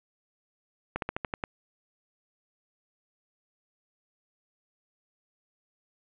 slowing click train, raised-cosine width 0.5 ms, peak -15 dBFS, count 7, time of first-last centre 0.96-1.438 s, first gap 62 ms, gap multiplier 1.1, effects resampled to 8000 Hz + 9-bit

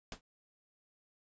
pink noise with exponential decay, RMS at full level -38 dBFS, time 0.12-0.21 s, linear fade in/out 2 ms, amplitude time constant 19 ms, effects resampled to 16000 Hz

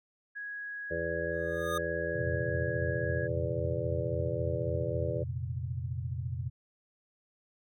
sine tone, 1661.2 Hz, G#6, in tune, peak -37 dBFS, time 0.35-3.28 s, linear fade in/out 20 ms
harmonic tone, 83.6 Hz, E2, 25 cents sharp, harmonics 1 / 2 / 4 / 5 / 6 / 7, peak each -41 / -42 / -41 / -39 / -36 / -36 dBFS, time 0.9-5.24 s, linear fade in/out 20 ms
square tone with exponential growth, 1228 Hz, D#6, 23 cents flat, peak -31 dBFS, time 1.32-1.78 s, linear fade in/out 5 ms, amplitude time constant 98 ms
sine chord, F suspended fourth, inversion none, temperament just, 87.31 / 116.41 / 130.96 Hz, F2 / Bb2 / C3, 0 / -2 / +2 cents, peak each -37 dBFS, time 2.14-6.5 s, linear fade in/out 20 ms
effects none

